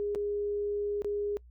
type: tone with dropouts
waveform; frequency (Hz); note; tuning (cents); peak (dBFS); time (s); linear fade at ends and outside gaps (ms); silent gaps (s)
sine; 410.7; G#4; -19; -29; 0-1.37; 0; 0.149-0.157 / 1.02-1.046
effects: noise-tail reverb RT60 0.1 s tail -24 dB re dry + added 60 Hz sine -51 dBFS peak until 1.5 s